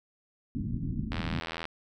white low-pass noise, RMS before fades -33 dBFS, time 0.55-1.4 s, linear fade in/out 0 ms, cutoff 270 Hz, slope 48 dB/octave
click train, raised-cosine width 0.3 ms, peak -19 dBFS, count 45, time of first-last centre 1.12-1.654 s, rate 82.4 Hz
effects none

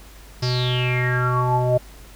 square tone with low-pass filter sweep, 124.9 Hz, B2, 20 cents sharp, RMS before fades -20 dBFS, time 0.42-1.78 s, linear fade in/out 10 ms, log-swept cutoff 5200 to 600 Hz, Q 10, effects added 50 Hz sine -42 dBFS peak until 2.15 s + pink hiss -47 dBFS RMS until 2.15 s

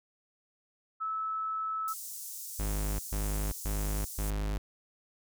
sine tone, 1304 Hz, E6, 19 cents flat, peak -31 dBFS, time 1-1.94 s, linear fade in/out 20 ms
pink high-pass noise, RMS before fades -42 dBFS, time 1.88-4.3 s, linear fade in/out 0 ms, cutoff 6300 Hz, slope 24 dB/octave
45% pulse tone bursts, 51.2 Hz, G#1, 24 cents flat, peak -30 dBFS, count 4, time 2.59-4.58 s, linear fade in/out 5 ms, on 400 ms, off 130 ms
effects none

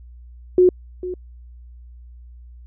sine tone with echo, 363.7 Hz, F#4, 30 cents flat, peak -9 dBFS, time 0.58-0.69 s, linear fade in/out 2 ms, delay 450 ms, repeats 1, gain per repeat -15 dB, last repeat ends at 1.14 s, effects added 60 Hz sine -39 dBFS peak until 2.66 s

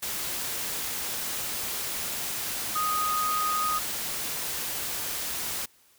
sine tone in noise, 1244.5 Hz, D#6, in tune, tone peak -25 dBFS, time 2.75-3.79 s, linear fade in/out 10 ms, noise white, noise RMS -32 dBFS, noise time 0.02-5.66 s, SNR +4 dB, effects white hiss -61 dBFS RMS until 5.98 s

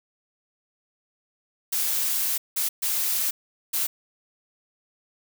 blue noise bursts at uneven times, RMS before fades -25 dBFS, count 4, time 1.72-2.38 / 2.56-2.69 / 2.82-3.31 / 3.73-3.87 s, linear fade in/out 10 ms, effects none

